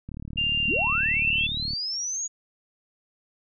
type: click train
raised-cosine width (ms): 5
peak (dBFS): -24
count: 62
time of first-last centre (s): 0.09-1.734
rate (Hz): 37.1
type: tone with pitch glide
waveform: sine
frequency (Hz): 2794 to 2685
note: F7 to E7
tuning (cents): 0 to +31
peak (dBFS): -22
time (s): 0.37-1.47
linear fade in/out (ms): 10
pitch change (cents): -69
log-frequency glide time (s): 0.61-1
type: linear sweep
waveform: sine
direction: up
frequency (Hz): 142.4 to 6820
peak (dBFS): -27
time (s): 0.67-2.28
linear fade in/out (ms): 20
effects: none